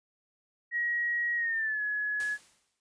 sine tone with pitch glide, 1900 to 1692.7 Hz, A#6 to G#6, +33 to +33 cents, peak -28 dBFS, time 0.71-2.38 s, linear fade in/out 50 ms, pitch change -200 cents, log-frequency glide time 1.36-1.82 s
white noise with exponential decay, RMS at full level -42 dBFS, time 2.2-2.8 s, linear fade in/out 1 ms, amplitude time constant 130 ms
effects noise-tail reverb RT60 0.1 s tail -23 dB re dry + resampled to 22050 Hz

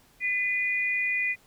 sine tone pair together, 2010 / 2448 Hz, B6 / D#7, +30 / -29 cents, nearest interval minor third, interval 341 cents, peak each -27 dBFS, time 0.2-1.36 s, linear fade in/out 50 ms, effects pink hiss -60 dBFS RMS until 1.46 s

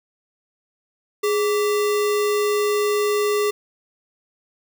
sine tone with sample-and-hold, 416.2 Hz, G#4, 4 cents sharp, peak -17 dBFS, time 1.23-3.51 s, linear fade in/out 10 ms, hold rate 1575 Hz, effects none

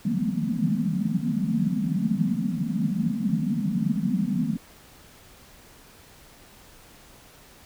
white band-pass noise, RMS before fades -25 dBFS, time 0.05-4.57 s, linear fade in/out 5 ms, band 150 to 250 Hz, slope 96 dB/octave, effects pink hiss -51 dBFS RMS until 7.65 s

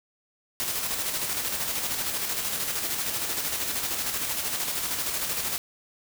white noise with tremolo, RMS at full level -28 dBFS, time 0.6-5.58 s, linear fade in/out 0 ms, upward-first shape square, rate 13 Hz, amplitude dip 35%, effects none

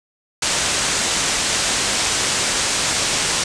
white low-pass noise, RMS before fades -20 dBFS, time 0.42-3.44 s, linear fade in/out 5 ms, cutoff 8700 Hz, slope 48 dB/octave, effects none

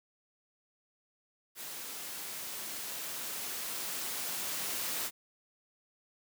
white noise with level ramp, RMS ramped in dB -43 to -35 dBFS, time 1.55-5.11 s, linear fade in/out 50 ms, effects high-pass 150 Hz 12 dB/octave

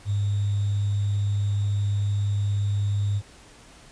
sine tone with sample-and-hold, 101.5 Hz, G#2, 39 cents flat, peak -21 dBFS, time 0.05-3.22 s, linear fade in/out 50 ms, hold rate 3675 Hz, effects pink hiss -50 dBFS RMS until 3.91 s + resampled to 22050 Hz

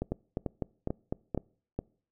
two click trains, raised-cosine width 2 ms, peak -18 / -17 dBFS, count 5 / 6, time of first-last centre 0.02-1.79 / 0.12-1.376 s, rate 2.26 / 3.98 Hz, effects noise-tail reverb RT60 0.5 s tail -25 dB re dry

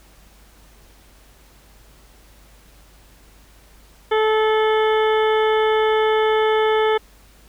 harmonic tone, 434.9 Hz, A4, 20 cents flat, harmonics 1 / 2 / 3 / 4 / 5 / 7 / 8, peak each -16 / -22 / -26 / -28 / -30 / -33 / -34 dBFS, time 4.11-6.98 s, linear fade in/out 10 ms, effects added 50 Hz sine -49 dBFS peak until 7.48 s + pink hiss -52 dBFS RMS until 7.48 s

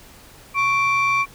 sine tone pair together, 1108.6 / 2349 Hz, C#6 / D7, 0 / 0 cents, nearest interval octave + minor second, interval 1300 cents, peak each -17 dBFS, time 0.54-1.26 s, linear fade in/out 50 ms, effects tanh soft clip ceiling -13 dBFS + pink hiss -46 dBFS RMS until 1.34 s

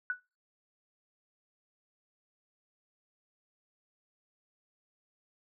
sine tone with exponential decay, 1480 Hz, F#6, in tune, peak -26 dBFS, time 0.1-0.2 s, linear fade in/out 1 ms, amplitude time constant 21 ms, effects noise-tail reverb RT60 0.3 s tail -24 dB re dry

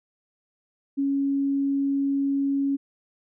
sine tone, 277.2 Hz, C#4, in tune, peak -21 dBFS, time 0.97-2.77 s, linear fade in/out 20 ms, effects none

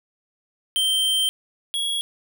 square tone pair in turn, 3133 / 3327 Hz, G7 / G#7, -2 / +2 cents, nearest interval minor second, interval 104 cents, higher second, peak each -19 / -23 dBFS, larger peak first, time 0.76-1.29 / 1.74-2.01 s, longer first, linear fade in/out 0 ms, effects none

